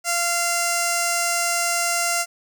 5% pulse tone with notch filter, 690 Hz, F5, 21 cents flat, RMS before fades -22 dBFS, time 0.04-2.26 s, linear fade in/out 50 ms, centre 3600 Hz, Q 1.1, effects none

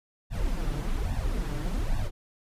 brown noise with flanger, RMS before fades -28 dBFS, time 0.3-2.11 s, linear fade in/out 50 ms, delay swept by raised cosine 1.1 to 6.9 ms, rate 1.2 Hz, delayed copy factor +0.95, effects resampled to 32000 Hz

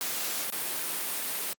white noise with dropouts, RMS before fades -32 dBFS, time 0.01-1.53 s, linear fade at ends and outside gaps 0 ms, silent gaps 0.502-0.524 s, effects high-pass 200 Hz 12 dB/octave + Opus 48 kbps

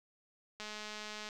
click train, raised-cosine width 0.2 ms, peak -27 dBFS, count 147, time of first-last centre 0.6-1.289 s, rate 212 Hz, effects none

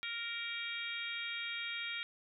harmonic tone, 466.2 Hz, A#4, in tune, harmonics 3 / 4 / 5 / 6 / 7 / 8, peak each -46 / -47 / -41 / -51 / -45 / -46 dBFS, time 0.03-2.03 s, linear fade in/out 0 ms, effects none

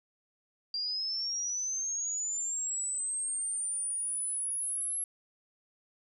sine linear sweep, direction up, 4728 to 11175 Hz, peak -31 dBFS, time 0.74-5.04 s, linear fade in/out 2 ms, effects none

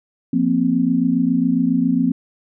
sine chord, F suspended fourth, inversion none, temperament equal with one note detuned, 174.61 / 234.2 / 261.6 Hz, F3 / Bb3 / C4, 0 / +8 / 0 cents, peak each -21 / -19 / -17 dBFS, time 0.33-2.12 s, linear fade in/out 5 ms, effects none

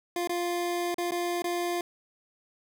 25% pulse tone with dropouts, 349.2 Hz, F4, in tune, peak -24 dBFS, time 0.16-1.81 s, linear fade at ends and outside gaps 2 ms, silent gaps 0.274-0.294 / 0.944-0.982 / 1.109-1.119 / 1.421-1.442 s, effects none

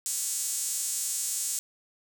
sawtooth tone with high-pass filter, 277.2 Hz, C#4, in tune, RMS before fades -31 dBFS, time 0.06-1.59 s, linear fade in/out 0 ms, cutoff 7600 Hz, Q 2.7, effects none

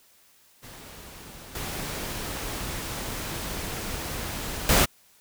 pink noise with level steps, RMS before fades -44 / -33 / -19 dBFS, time 0.62-4.86 s, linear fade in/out 20 ms, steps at 1.55 / 4.69 s, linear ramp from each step 2 ms, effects white hiss -59 dBFS RMS until 5.2 s

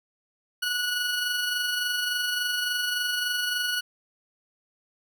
20% pulse tone with amplitude modulation, 1466 Hz, F#6, 16 cents flat, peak -19 dBFS, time 0.62-3.81 s, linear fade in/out 10 ms, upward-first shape sine, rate 23.5 Hz, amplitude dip 35%, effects none

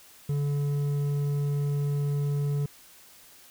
triangle tone with hard clipping, 143.6 Hz, D3, 39 cents flat, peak -26 dBFS, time 0.29-2.66 s, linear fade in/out 5 ms, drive 9 dB, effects white hiss -53 dBFS RMS until 3.5 s

